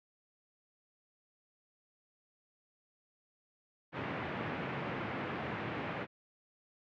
pink band-pass noise, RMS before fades -39 dBFS, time 3.92-6.07 s, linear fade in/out 50 ms, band 110 to 2500 Hz, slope 24 dB/octave, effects none

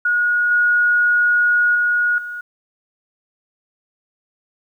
sine tone with level steps, 1447 Hz, F#6, 39 cents flat, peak -14 / -12 / -14 / -26 dBFS, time 0.05-2.41 s, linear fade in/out 5 ms, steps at 0.51 / 1.75 / 2.18 s, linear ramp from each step 2 ms, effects 9-bit

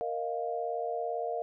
sine chord, Bb suspended fourth, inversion none, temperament just, 466.2 / 621.6 / 699.2 Hz, Bb4 / Eb5 / F5, 0 / -2 / +2 cents, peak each -35 / -37 / -34 dBFS, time 0.01-1.42 s, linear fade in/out 0 ms, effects none

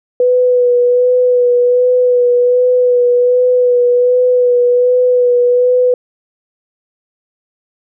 sine tone with vibrato, 493.9 Hz, B4, in tune, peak -7 dBFS, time 0.2-5.94 s, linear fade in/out 2 ms, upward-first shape sine, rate 1.3 Hz, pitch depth 22 cents each way, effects none

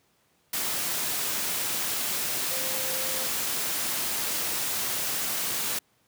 sine tone in noise, 523.3 Hz, C5, in tune, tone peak -38 dBFS, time 2.51-3.26 s, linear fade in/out 5 ms, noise white, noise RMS -29 dBFS, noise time 0.53-5.79 s, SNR -12 dB, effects pink hiss -67 dBFS RMS until 6.07 s + high-pass 100 Hz 12 dB/octave

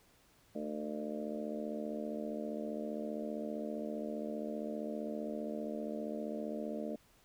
harmonic tone with a mistuned harmonic, 75.2 Hz, D2, 42 cents sharp, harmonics 3 / 4 / 5 / 6 / 7 / 8 / 9, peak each -41 / -44 / -50 / -45 / -50 / -43 / -52 dBFS, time 0.55-6.96 s, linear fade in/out 5 ms, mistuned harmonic 3, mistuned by -42 cents, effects pink hiss -67 dBFS RMS until 7.24 s

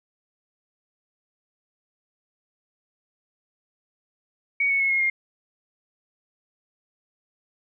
sine tone with pitch steps, 2242 / 2212 / 2183 / 2154 / 2126 Hz, C#7 / C#7 / C#7 / C7 / C7, +19 / -4 / -27 / +50 / +27 cents, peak -19 dBFS, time 4.6-5.1 s, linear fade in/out 5 ms, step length 100 ms, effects none

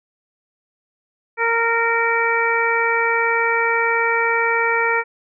harmonic tone, 461.7 Hz, A#4, 17 cents flat, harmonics 1 / 2 / 3 / 4 / 5, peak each -22 / -22 / -22 / -22 / -22 dBFS, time 1.37-5.04 s, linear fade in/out 50 ms, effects none

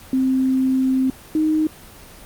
sine tone pair in turn, 261.6 / 311.1 Hz, C4 / D#4, 0 / 0 cents, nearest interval minor third, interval 300 cents, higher second, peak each -15 dBFS, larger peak neither, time 0.13-1.1 / 1.35-1.67 s, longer first, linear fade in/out 2 ms, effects pink hiss -42 dBFS RMS until 2.25 s + Opus 24 kbps

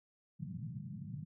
pink band-pass noise, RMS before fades -44 dBFS, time 0.39-1.25 s, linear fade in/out 20 ms, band 110 to 200 Hz, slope 48 dB/octave, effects none

